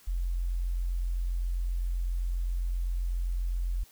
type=tone; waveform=sine; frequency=43.82 Hz; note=F1; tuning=7 cents sharp; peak=-27 dBFS; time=0.07-3.84 s; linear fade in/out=10 ms; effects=white hiss -58 dBFS RMS until 3.91 s